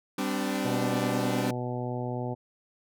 sawtooth chord, G suspended fourth, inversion none, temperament equal with one note detuned, 196 / 256.5 / 293.7 Hz, G3 / C4 / D4, 0 / -34 / 0 cents, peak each -28 dBFS, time 0.18-1.51 s, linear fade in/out 5 ms
harmonic tone, 123.47 Hz, B2, in tune, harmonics 1 / 2 / 3 / 4 / 5 / 6 / 7, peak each -33 / -36 / -38 / -39 / -40 / -41 / -41 dBFS, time 0.64-2.35 s, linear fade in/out 20 ms
effects none

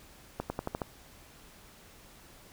accelerating click train, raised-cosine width 1 ms, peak -18 dBFS, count 6, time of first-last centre 0.4-0.818 s, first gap 100 ms, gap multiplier 0.91, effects pink hiss -55 dBFS RMS until 2.52 s

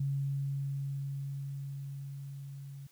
sine tone with level ramp, 138.59 Hz, C#3, in tune, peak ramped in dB -29 to -43 dBFS, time 0-2.87 s, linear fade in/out 5 ms, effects white hiss -65 dBFS RMS until 2.91 s

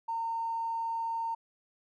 triangle tone with tanh clipping, 914 Hz, A#5, 34 cents flat, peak -30 dBFS, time 0.08-1.35 s, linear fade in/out 10 ms, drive 2 dB, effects none

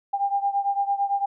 sine beating tone pair, 797 / 805.9 Hz, G5 / G5, +28 / +48 cents, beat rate 8.9 Hz, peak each -23 / -26 dBFS, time 0.13-1.26 s, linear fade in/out 10 ms, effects none

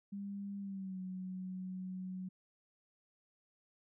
sine tone with pitch glide, 200 to 185.53 Hz, G3 to F#3, +35 to +5 cents, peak -40 dBFS, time 0.12-2.29 s, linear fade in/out 10 ms, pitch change -130 cents, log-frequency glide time 0.59-1 s, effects none

